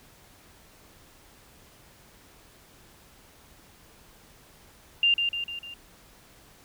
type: tone with echo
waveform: sine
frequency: 2794 Hz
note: F7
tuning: in tune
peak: -18 dBFS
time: 5.03-5.14 s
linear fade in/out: 2 ms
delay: 150 ms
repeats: 4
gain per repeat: -5 dB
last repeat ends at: 5.74 s
effects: pink hiss -55 dBFS RMS until 6.64 s